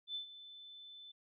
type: tone with ADSR envelope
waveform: sine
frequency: 3520 Hz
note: A7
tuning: in tune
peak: -37 dBFS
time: 0.07-1.12 s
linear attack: 78 ms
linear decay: 110 ms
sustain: -14 dB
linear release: 11 ms
effects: none